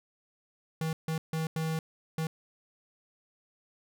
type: tone bursts at uneven times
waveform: square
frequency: 160 Hz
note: D#3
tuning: 49 cents sharp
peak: -30 dBFS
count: 5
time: 0.81-0.93 / 1.08-1.18 / 1.33-1.47 / 1.56-1.79 / 2.18-2.27 s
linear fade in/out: 2 ms
effects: none